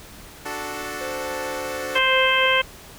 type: chord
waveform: 10% pulse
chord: D major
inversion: none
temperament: equal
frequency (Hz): 293.7 / 370 / 440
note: D4 / F#4 / A4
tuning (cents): 0 / 0 / 0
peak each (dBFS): -25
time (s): 0.45-1.99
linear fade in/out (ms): 10
type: tone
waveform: triangle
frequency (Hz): 520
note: C5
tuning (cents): -11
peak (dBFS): -28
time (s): 1.01-2.46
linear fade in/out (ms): 0
type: harmonic tone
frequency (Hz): 523.3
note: C5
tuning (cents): 0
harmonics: 1 / 2 / 3 / 4 / 5 / 6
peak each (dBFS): -23 / -23 / -23 / -23 / -23 / -23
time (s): 1.95-2.62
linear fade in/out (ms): 10
effects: pink hiss -43 dBFS RMS until 2.98 s